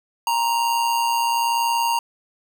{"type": "tone with amplitude modulation", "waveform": "square", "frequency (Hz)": 932.3, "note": "A#5", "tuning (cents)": 0, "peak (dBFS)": -17, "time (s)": [0.27, 1.99], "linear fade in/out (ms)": 2, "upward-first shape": "sine", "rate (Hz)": 121, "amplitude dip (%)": 45, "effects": []}